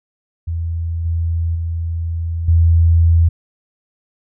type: tone with level steps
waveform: sine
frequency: 83.3 Hz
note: E2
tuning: 19 cents sharp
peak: -18 / -15 / -18 / -8 dBFS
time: 0.47-3.29 s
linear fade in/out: 10 ms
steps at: 1.05 / 1.55 / 2.48 s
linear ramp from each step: 5 ms
effects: none